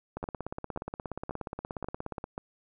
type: two click trains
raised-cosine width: 1 ms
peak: -21 / -21 dBFS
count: 36 / 5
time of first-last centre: 0.17-2.241 / 0.24-2.379 s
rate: 16.9 / 1.87 Hz
effects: none